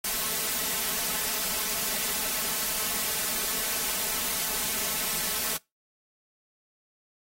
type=noise with comb filter; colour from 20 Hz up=white; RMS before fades=-29 dBFS; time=0.04-5.57 s; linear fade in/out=5 ms; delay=4.6 ms; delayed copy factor=+0.85; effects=noise-tail reverb RT60 0.2 s tail -22 dB re dry + AAC 48 kbps